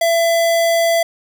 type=tone; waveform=square; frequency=670 Hz; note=E5; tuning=28 cents sharp; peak=-13 dBFS; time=0.01-1.03 s; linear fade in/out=5 ms; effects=9-bit